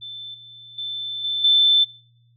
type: tone with level steps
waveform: sine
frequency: 3534 Hz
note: A7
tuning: 7 cents sharp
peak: -32 / -40 / -26 / -21 / -12 dBFS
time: 0.01-1.85 s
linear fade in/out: 20 ms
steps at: 0.34 / 0.78 / 1.24 / 1.44 s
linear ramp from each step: 5 ms
effects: noise-tail reverb RT60 0.7 s tail -25 dB re dry + added 118 Hz sine -55 dBFS peak until 2.36 s